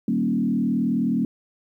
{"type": "tone with frequency modulation", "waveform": "sine", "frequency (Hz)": 231.3, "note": "A#3", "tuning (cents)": -13, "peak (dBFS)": -19, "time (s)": [0.08, 1.25], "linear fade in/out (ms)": 2, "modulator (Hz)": 39.4, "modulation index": 1.3, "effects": ["10-bit"]}